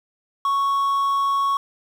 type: tone with quantisation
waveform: triangle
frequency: 1108.7 Hz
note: C#6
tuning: in tune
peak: -16 dBFS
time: 0.45-1.57 s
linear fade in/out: 2 ms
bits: 7
effects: none